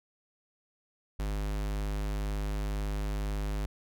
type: tone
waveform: square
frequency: 51 Hz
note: G#1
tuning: 31 cents flat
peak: -31 dBFS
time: 1.19-3.66 s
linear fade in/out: 5 ms
effects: none